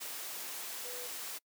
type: tone in noise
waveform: sine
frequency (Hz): 493.9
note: B4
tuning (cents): 0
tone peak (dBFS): -46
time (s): 0.84-1.08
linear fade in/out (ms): 20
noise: white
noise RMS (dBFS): -42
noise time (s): 0-1.39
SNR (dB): -7
effects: noise-tail reverb RT60 0.1 s tail -26 dB re dry + high-pass 300 Hz 12 dB/octave